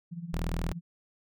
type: tone with tremolo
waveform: sine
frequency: 170 Hz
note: F3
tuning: 46 cents flat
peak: -33 dBFS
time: 0.11-0.81 s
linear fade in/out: 20 ms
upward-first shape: sine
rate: 17 Hz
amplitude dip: 75%
type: tone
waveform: sawtooth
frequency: 40.17 Hz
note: E1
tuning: 44 cents flat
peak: -26 dBFS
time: 0.33-0.72 s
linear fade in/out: 0 ms
effects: none